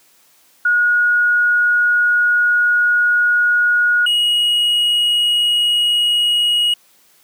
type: tone pair in turn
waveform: sine / triangle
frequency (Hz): 1447 / 2894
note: F#6 / F#7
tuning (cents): -39 / -39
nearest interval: octave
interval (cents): 1200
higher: second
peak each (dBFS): -11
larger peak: neither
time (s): 0.65-4.06 / 4.06-6.74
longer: first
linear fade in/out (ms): 5
effects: white hiss -53 dBFS RMS until 7.23 s + high-pass 150 Hz 12 dB/octave